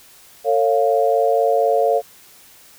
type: chord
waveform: sine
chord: A augmented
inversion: none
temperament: equal with one note detuned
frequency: 450.3 / 554.4 / 698.5 Hz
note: A4 / C#5 / E#5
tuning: +40 / 0 / 0 cents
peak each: -18 dBFS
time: 0.44-2.02 s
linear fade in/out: 50 ms
effects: white hiss -47 dBFS RMS until 2.78 s